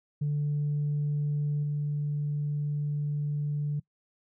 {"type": "tone with level steps", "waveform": "sine", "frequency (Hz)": 146.83, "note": "D3", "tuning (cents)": 0, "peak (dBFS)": [-24, -26], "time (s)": [0.21, 3.8], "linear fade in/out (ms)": 10, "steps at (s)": 1.63, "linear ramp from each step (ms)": 5, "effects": ["noise-tail reverb RT60 0.1 s tail -23 dB re dry", "tanh soft clip ceiling -23 dBFS"]}